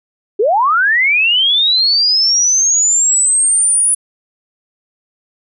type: linear sweep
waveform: sine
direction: up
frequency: 372.6 to 9910 Hz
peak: -9 dBFS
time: 0.39-3.95 s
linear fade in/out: 10 ms
effects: none